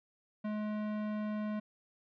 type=tone with tanh clipping; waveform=sine; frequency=212 Hz; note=G#3; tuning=36 cents sharp; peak=-36 dBFS; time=0.44-1.6 s; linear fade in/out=10 ms; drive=18 dB; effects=none